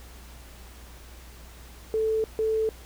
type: tone pair in turn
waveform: sine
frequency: 440 / 440 Hz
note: A4 / A4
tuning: 0 / 0 cents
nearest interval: unison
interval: 0 cents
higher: neither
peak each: -22 dBFS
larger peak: neither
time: 1.94-2.24 / 2.39-2.69 s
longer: neither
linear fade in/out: 0 ms
effects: added 60 Hz sine -45 dBFS peak until 2.85 s + pink hiss -50 dBFS RMS until 2.85 s